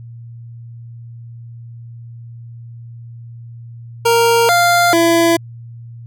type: tone with pitch steps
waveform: 25% pulse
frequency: 465.4 / 697 / 335.4 Hz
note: A#4 / F5 / E4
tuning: -3 / -4 / +30 cents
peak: -6 dBFS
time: 4.05-5.37 s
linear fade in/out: 10 ms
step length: 440 ms
effects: added 117 Hz sine -31 dBFS peak until 6.06 s